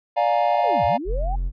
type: chord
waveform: triangle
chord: Bb dominant seventh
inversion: first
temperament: equal with one note detuned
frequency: 587.3 / 704.1 / 830.6 / 932.3 Hz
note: D5 / F5 / Ab5 / Bb5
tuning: 0 / +14 / 0 / 0 cents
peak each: -21 / -18 / -22 / -24 dBFS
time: 0.16-0.98 s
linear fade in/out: 20 ms
type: linear two-way sweep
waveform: sine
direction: down then up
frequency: 822 to 65.1 to 822 Hz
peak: -27 dBFS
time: 0.52-1.36 s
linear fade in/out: 10 ms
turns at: 0.85 s
type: tone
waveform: triangle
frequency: 43.99 Hz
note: F1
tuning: 13 cents sharp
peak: -19 dBFS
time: 1.05-1.52 s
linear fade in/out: 50 ms
effects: resampled to 11025 Hz